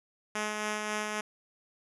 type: tone with tremolo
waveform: 5% pulse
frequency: 212.1 Hz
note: G#3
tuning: 37 cents sharp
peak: -19 dBFS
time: 0.35-1.21 s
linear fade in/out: 5 ms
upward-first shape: sine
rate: 3.7 Hz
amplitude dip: 30%
effects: resampled to 24000 Hz